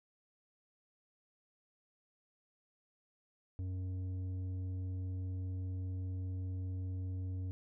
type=tone with tanh clipping; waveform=sine; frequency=92.5 Hz; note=F#2; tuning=in tune; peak=-38 dBFS; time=3.59-7.51 s; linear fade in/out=0 ms; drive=8 dB; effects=none